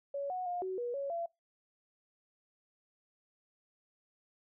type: tone with pitch steps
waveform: sine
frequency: 562 / 735 / 710 / 375.2 / 482.4 / 557 / 679 Hz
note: C#5 / F#5 / F5 / F#4 / B4 / C#5 / F5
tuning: +24 / -12 / +28 / +24 / -41 / +8 / -49 cents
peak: -34 dBFS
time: 0.14-1.26 s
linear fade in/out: 5 ms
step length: 160 ms
effects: noise-tail reverb RT60 0.2 s tail -23 dB re dry